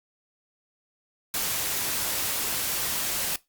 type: noise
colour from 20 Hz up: white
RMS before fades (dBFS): -28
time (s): 1.34-3.36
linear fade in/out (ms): 2
effects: noise-tail reverb RT60 0.2 s tail -20 dB re dry + Opus 48 kbps